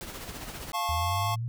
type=noise with tremolo; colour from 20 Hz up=pink; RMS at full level=-38 dBFS; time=0.01-0.72 s; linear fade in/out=0 ms; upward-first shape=sine; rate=15 Hz; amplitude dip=45%
type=chord; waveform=square; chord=F augmented; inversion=none; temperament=just; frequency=698.5 / 873.1 / 1091.3 Hz; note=F5 / A5 / C#6; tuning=0 / -14 / -27 cents; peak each=-34 / -34 / -31 dBFS; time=0.73-1.36 s; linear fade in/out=20 ms
type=exponential sweep; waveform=sine; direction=up; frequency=77.78 to 122.1 Hz; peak=-29 dBFS; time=0.89-1.48 s; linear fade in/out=0 ms
effects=none